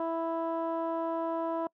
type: tone with low-pass filter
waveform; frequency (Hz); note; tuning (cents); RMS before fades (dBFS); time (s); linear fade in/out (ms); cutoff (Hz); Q
15% pulse; 329.6; E4; 0; -32; 0-1.67; 2; 860; 1.6
effects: noise-tail reverb RT60 0.1 s tail -26 dB re dry